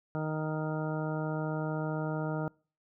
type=harmonic tone; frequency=155.56 Hz; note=D#3; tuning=in tune; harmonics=1 / 2 / 3 / 4 / 5 / 6 / 8 / 9; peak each=-33 / -38 / -40 / -39 / -44 / -44 / -47 / -45 dBFS; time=0.15-2.48 s; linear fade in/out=0 ms; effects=noise-tail reverb RT60 0.4 s tail -26 dB re dry